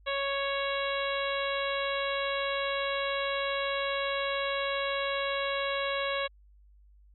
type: harmonic tone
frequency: 554.4 Hz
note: C#5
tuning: in tune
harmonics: 1 / 2 / 3 / 4 / 5 / 6 / 7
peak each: -32 / -35 / -37 / -38 / -39 / -40 / -40 dBFS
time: 0.06-6.28 s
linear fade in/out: 20 ms
effects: added 50 Hz sine -55 dBFS peak until 7.14 s